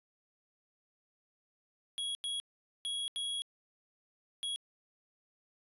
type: tone bursts at uneven times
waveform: square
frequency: 3322 Hz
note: G#7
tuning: in tune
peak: -35 dBFS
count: 5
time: 1.98-2.15 / 2.24-2.4 / 2.85-3.08 / 3.16-3.42 / 4.43-4.56 s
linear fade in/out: 0 ms
effects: resampled to 32000 Hz